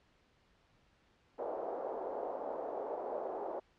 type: band-pass noise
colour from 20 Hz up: pink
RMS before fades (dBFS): -40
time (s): 1.38-3.6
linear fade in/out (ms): 10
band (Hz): 430 to 770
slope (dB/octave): 24
effects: pink hiss -70 dBFS RMS until 3.78 s + low-pass 4000 Hz 12 dB/octave

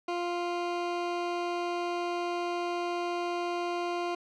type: tone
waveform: 20% pulse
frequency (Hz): 349.2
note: F4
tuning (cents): 0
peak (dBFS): -25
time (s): 0.08-4.15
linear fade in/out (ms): 5
effects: low-pass 4000 Hz 12 dB/octave

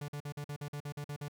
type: tone bursts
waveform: 45% pulse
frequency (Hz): 145.5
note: D3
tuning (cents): -16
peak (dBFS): -38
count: 11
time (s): 0.01-1.283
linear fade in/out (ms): 5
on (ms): 73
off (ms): 47
effects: none

